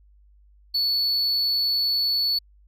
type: tone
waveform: triangle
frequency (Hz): 4435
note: C#8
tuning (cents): 0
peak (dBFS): -19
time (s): 0.74-2.39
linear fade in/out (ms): 10
effects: added 50 Hz sine -52 dBFS peak until 2.67 s